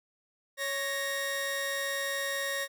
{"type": "tone pair together", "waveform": "sawtooth", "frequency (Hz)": [554.4, 1864.8], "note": ["C#5", "A#6"], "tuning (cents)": [0, 0], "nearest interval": "octave + major sixth", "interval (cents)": 2100, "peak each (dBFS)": [-31, -29], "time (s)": [0.57, 2.68], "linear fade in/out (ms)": 50, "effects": []}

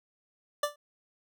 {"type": "tone with exponential decay", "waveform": "25% pulse", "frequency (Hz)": 587.3, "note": "D5", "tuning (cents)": 0, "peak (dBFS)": -19, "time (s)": [0.63, 0.76], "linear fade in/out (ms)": 5, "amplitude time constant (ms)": 28, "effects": []}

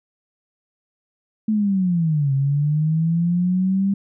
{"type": "linear two-way sweep", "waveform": "sine", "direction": "down then up", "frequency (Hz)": [220, 134.7, 199], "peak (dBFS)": -16, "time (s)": [1.48, 3.94], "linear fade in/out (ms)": 5, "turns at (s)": 2.33, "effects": []}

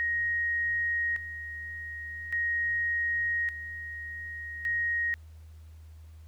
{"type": "tone with tremolo", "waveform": "sine", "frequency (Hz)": 1877, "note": "A#6", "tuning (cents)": 11, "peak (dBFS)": -26, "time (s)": [0, 5.14], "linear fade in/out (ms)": 0, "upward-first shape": "square", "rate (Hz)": 0.43, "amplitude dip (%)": 70, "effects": ["added 79 Hz sine -46 dBFS peak until 6.27 s", "pink hiss -66 dBFS RMS until 6.27 s"]}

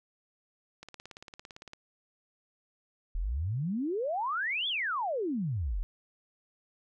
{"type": "click train", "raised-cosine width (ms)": 0.2, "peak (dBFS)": -28, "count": 17, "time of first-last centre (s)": [0.83, 1.734], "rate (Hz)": 17.7}
{"type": "exponential two-way sweep", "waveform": "sine", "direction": "up then down", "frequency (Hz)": [36.71, 3504, 36.71], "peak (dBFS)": -29, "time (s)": [3.15, 5.83], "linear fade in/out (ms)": 0, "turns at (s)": 4.68}
{"effects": []}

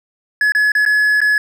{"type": "tone with dropouts", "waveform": "triangle", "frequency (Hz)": 1699, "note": "G#6", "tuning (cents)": 39, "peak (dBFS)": -9, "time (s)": [0.41, 1.38], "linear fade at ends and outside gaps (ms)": 2, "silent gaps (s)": [[0.521, 0.549], [0.719, 0.751], [0.852, 0.861], [1.205, 1.215]], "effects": []}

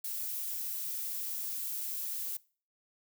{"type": "noise", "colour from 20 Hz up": "violet", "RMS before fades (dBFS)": -37, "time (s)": [0.04, 2.37], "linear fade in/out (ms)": 5, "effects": ["noise-tail reverb RT60 0.4 s tail -22 dB re dry"]}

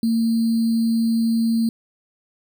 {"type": "tone with sample-and-hold", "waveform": "sine", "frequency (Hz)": 228, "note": "A#3", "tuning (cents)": -38, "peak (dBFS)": -16, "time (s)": [0.03, 1.69], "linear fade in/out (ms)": 2, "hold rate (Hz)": 4410, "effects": []}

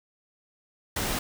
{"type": "noise", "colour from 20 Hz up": "pink", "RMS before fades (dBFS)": -29, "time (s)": [0.96, 1.19], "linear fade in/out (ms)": 5, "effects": []}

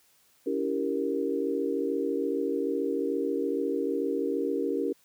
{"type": "chord", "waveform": "sine", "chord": "C# diminished seventh", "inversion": "none", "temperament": "equal with one note detuned", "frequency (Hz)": [283, 329.6, 392, 466.2], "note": ["C#4", "E4", "G4", "Bb4"], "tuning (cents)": [36, 0, 0, 0], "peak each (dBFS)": [-31, -34, -31, -31], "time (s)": [0.46, 4.93], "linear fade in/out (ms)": 10, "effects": ["white hiss -64 dBFS RMS until 5.04 s", "high-pass 60 Hz 12 dB/octave"]}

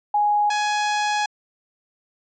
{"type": "tone pair in turn", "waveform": ["sine", "sawtooth"], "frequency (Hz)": [830.6, 836.9], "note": ["G#5", "G#5"], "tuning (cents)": [0, 13], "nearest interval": "unison", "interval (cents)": 13, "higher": "second", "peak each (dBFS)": -16, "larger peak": "neither", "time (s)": [[0.14, 0.5], [0.5, 1.26]], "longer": "second", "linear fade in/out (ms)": 5, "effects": ["resampled to 16000 Hz"]}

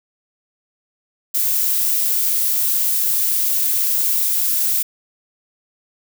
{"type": "noise", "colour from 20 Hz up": "violet", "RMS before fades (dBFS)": -18, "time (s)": [1.34, 4.83], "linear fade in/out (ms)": 10, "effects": []}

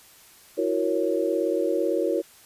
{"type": "chord", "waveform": "sine", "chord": "F# dominant seventh", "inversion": "third", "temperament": "equal with one note detuned", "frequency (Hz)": [329.6, 367.4, 466.2, 554.4], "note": ["E4", "F#4", "A#4", "C#5"], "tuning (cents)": [0, -12, 0, 0], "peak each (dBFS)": -27, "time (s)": [0.57, 2.22], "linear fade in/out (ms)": 20, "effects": ["white hiss -52 dBFS RMS until 2.45 s", "resampled to 32000 Hz"]}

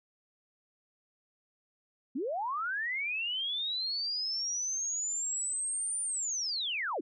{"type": "linear two-way sweep", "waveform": "sine", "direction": "up then down", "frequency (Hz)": [224.8, 9250, 227.9], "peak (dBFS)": -31, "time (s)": [2.15, 7.01], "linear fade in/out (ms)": 10, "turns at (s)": 6.02, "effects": []}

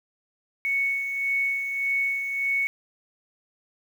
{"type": "tone with tremolo", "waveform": "sine", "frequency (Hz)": 2217, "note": "C#7", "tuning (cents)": 0, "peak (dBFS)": -21, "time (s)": [0.65, 2.67], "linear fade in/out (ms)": 0, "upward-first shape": "sine", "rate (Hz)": 1.7, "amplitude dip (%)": 50, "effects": ["8-bit"]}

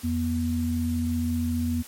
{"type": "tone pair together", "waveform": "sine", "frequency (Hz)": [85.5, 241.8], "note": ["F2", "B3"], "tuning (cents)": [-36, -36], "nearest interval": "octave + tritone", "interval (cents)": 1800, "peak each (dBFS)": [-27, -25], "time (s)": [0.03, 1.83], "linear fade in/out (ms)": 20, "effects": ["white hiss -45 dBFS RMS until 1.87 s", "MP3 64 kbps"]}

